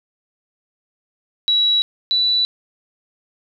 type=tone pair in turn; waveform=sine; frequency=3900 / 3959 Hz; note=B7 / B7; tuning=-23 / +3 cents; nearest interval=unison; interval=26 cents; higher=second; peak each=-13 / -14 dBFS; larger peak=first; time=1.48-1.82 / 2.11-2.45 s; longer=neither; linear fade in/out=0 ms; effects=9-bit